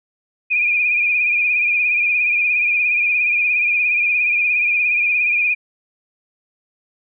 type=tone with vibrato; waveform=sine; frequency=2440 Hz; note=D#7; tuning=34 cents flat; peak=-14 dBFS; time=0.5-5.55 s; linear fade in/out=20 ms; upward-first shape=sine; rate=17 Hz; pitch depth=50 cents each way; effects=none